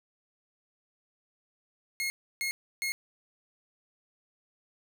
sawtooth tone bursts, 2156 Hz, C#7, 49 cents flat, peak -26 dBFS, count 3, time 2-2.92 s, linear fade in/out 0 ms, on 100 ms, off 310 ms, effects none

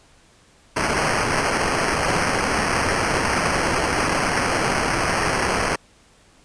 white noise with sample-and-hold, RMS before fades -21 dBFS, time 0.76-5.76 s, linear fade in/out 10 ms, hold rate 3675 Hz, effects pink hiss -54 dBFS RMS until 6.44 s + resampled to 22050 Hz

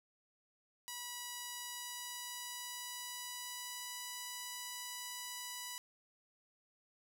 5% pulse tone with pitch glide, 975 to 984.6 Hz, B5 to B5, -23 to -6 cents, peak -31 dBFS, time 0.88-5.78 s, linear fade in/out 0 ms, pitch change +17 cents, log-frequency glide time 1.72-3.99 s, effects none

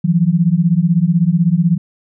sine beating tone pair, 162.8 / 178.8 Hz, E3 / F3, -21 / +41 cents, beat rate 16 Hz, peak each -13 dBFS, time 0.04-1.78 s, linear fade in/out 10 ms, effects none

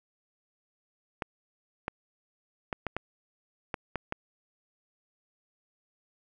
clicks, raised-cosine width 0.5 ms, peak -16 dBFS, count 8, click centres 1.222 / 1.881 / 2.728 / 2.867 / 2.966 / 3.742 / 3.957 / 4.124 s, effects none

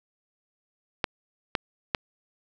clicks, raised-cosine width 0.3 ms, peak -7 dBFS, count 3, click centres 1.042 / 1.552 / 1.948 s, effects none

